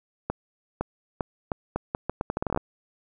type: accelerating click train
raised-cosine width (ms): 1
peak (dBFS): -12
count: 17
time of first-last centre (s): 0.3-2.575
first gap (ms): 510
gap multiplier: 0.78
effects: none